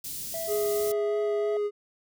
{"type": "band-stop noise", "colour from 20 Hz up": "white", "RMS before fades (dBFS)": -36, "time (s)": [0.04, 0.92], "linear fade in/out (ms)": 5, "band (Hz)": [270, 4600], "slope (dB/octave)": 12}
{"type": "tone", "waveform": "triangle", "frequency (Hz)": 659.3, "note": "E5", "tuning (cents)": 0, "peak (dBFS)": -30, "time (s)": [0.34, 1.57], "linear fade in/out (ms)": 2}
{"type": "tone with vibrato", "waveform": "triangle", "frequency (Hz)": 415.3, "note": "G#4", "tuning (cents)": 0, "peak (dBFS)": -23, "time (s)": [0.47, 1.71], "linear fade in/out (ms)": 50, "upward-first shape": "sine", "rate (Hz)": 3.1, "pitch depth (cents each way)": 10}
{"effects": []}